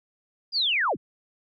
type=linear sweep; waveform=sine; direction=down; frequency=4954 to 62.1 Hz; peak=-21 dBFS; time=0.52-0.97 s; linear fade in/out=50 ms; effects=none